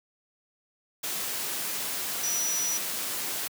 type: tone in noise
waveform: sine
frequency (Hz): 5870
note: F#8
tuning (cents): -15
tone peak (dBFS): -27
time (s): 2.23-2.78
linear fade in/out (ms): 10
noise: white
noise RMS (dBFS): -32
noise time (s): 1.03-3.48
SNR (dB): +2
effects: high-pass 150 Hz 12 dB/octave